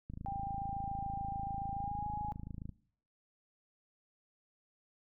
click train, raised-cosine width 5 ms, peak -31 dBFS, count 71, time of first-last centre 0.1-2.693 s, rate 27 Hz
sine tone with pitch glide, 794 to 834.4 Hz, G5 to G#5, +22 to +8 cents, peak -37 dBFS, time 0.26-2.32 s, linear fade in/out 0 ms, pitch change +86 cents, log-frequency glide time 1.74-2.09 s
effects noise-tail reverb RT60 0.6 s tail -21 dB re dry

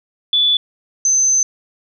sine tone pair in turn, 3461 / 6167 Hz, A7 / G8, -29 / -29 cents, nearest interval minor seventh, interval 1000 cents, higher second, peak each -11 dBFS, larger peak neither, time 0.33-0.57 / 1.05-1.43 s, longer second, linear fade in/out 2 ms, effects none

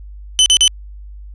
sawtooth tone bursts, 3030 Hz, F#7, 40 cents sharp, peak -4 dBFS, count 3, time 0.39-0.678 s, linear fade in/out 0 ms, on 70 ms, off 39 ms, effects added 50 Hz sine -31 dBFS peak until 1.34 s + resampled to 22050 Hz

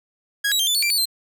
sawtooth tone with pitch steps, 1652 / 3876 / 3169 / 3496 / 4429 / 2357 / 4499 / 4131 Hz, G#6 / B7 / G7 / A7 / C#8 / D7 / C#8 / C8, -10 / -33 / +18 / -12 / -2 / +6 / +25 / -23 cents, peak -15 dBFS, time 0.44-1.056 s, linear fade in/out 10 ms, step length 77 ms, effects none

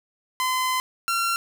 sawtooth tone pair in turn, 1025 / 1368.2 Hz, C6 / F6, -36 / -36 cents, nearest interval perfect fourth, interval 500 cents, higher second, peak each -18 dBFS, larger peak neither, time 0.4-0.8 / 1.08-1.36 s, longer first, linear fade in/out 0 ms, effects none

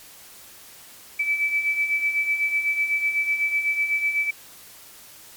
sine beating tone pair, 2302 / 2310 Hz, D7 / D7, -35 / -29 cents, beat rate 8 Hz, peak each -28 / -21 dBFS, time 1.19-4.31 s, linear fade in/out 10 ms, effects white hiss -46 dBFS RMS until 5.36 s + MP3 96 kbps

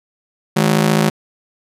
sawtooth ring-modulated tone, 184.6 Hz, F#3, 4 cents flat, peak -5 dBFS, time 0.56-1.1 s, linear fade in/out 10 ms, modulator 27.3 Hz, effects resampled to 32000 Hz

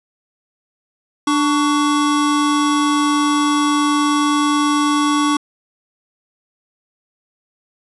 square tone pair together, 295.1 / 1125.1 Hz, D4 / C#6, +8 / +25 cents, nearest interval octave + major seventh, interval 2317 cents, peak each -16 / -19 dBFS, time 1.27-5.37 s, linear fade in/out 5 ms, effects resampled to 24000 Hz

